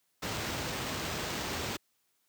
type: noise with sample-and-hold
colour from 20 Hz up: pink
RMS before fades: -35 dBFS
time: 0.22-1.77 s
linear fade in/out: 10 ms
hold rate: 11025 Hz
effects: white hiss -75 dBFS RMS until 2.28 s + high-pass 80 Hz 12 dB/octave